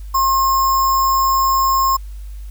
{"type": "tone with sample-and-hold", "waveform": "sine", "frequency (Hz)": 1070, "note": "C6", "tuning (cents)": 38, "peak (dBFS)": -12, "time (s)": [0.14, 1.97], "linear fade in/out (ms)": 10, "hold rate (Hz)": 6300, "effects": ["added 50 Hz sine -28 dBFS peak until 2.5 s", "white hiss -52 dBFS RMS until 2.5 s"]}